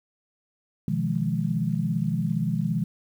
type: chord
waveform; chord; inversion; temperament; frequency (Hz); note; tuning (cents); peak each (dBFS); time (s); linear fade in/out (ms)
sine; F half-diminished seventh; second; just; 125.72 / 157.15 / 174.61 / 209.5; Cb3 / Eb3 / F3 / Ab3; +31 / +18 / 0 / +15; -30 / -27 / -28 / -29; 0.88-2.84; 2
effects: 9-bit